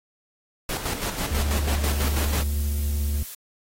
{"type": "noise with tremolo", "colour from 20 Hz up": "pink", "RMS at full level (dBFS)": -28, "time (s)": [0.69, 2.43], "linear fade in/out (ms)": 2, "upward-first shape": "square", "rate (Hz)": 6.1, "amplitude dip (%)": 50}
{"type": "tone", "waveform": "triangle", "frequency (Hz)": 72.7, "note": "D2", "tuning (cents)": -17, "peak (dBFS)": -20, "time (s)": [1.31, 3.23], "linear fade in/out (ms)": 5}
{"type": "noise", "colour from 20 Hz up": "blue", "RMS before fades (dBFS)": -37, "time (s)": [1.83, 3.35], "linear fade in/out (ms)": 10}
{"effects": ["AAC 48 kbps"]}